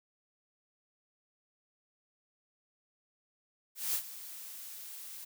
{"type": "noise with ADSR envelope", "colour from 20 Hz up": "blue", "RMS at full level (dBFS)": -31, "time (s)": [3.75, 5.25], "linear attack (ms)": 190, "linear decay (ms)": 78, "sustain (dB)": -15, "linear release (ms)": 10, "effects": []}